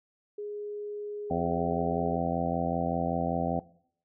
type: tone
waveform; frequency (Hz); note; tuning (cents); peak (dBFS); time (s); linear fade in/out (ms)
sine; 414.8; G#4; -2; -34; 0.38-2.16; 5
type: harmonic tone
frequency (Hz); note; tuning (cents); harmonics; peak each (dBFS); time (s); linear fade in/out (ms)
85.2; F2; -42; 1 / 2 / 3 / 4 / 5 / 6 / 7 / 8 / 9; -39 / -33 / -34 / -41 / -43 / -37 / -37 / -35 / -33; 1.3-3.6; 10
effects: noise-tail reverb RT60 0.6 s tail -19 dB re dry